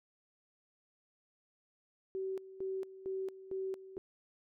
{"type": "tone with tremolo", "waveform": "sine", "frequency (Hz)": 381.7, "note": "G4", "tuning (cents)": -46, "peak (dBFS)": -35, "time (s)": [2.15, 3.98], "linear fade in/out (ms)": 0, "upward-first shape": "square", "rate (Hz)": 2.2, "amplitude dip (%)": 80, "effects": []}